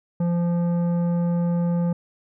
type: tone with tanh clipping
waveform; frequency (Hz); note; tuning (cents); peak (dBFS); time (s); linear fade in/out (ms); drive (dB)
sine; 172.6; F3; -20; -21; 0.2-1.93; 5; 11
effects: none